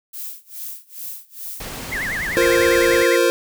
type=noise with tremolo; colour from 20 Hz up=violet; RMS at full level=-30 dBFS; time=0.13-1.77 s; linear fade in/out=10 ms; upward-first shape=sine; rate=2.4 Hz; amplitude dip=95%
type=noise; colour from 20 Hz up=pink; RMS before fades=-31 dBFS; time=1.6-3.03 s; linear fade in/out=5 ms
type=tone with vibrato; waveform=sine; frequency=1851 Hz; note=A#6; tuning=13 cents flat; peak=-22 dBFS; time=1.91-3.18 s; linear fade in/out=20 ms; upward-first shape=triangle; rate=10 Hz; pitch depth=280 cents each way
type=chord; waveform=square; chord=F suspended fourth; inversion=none; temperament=equal; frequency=349.2 / 466.2 / 523.3 Hz; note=F4 / Bb4 / C5; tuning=0 / 0 / 0 cents; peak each=-19 dBFS; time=2.37-3.3 s; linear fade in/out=0 ms
effects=none